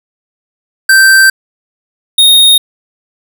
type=tone pair in turn; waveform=square; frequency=1561 / 3713 Hz; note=G6 / A#7; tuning=-8 / -8 cents; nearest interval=octave + minor third; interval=1500 cents; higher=second; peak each=-3 dBFS; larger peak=neither; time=0.89-1.3 / 2.18-2.58 s; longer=first; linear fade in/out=5 ms; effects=none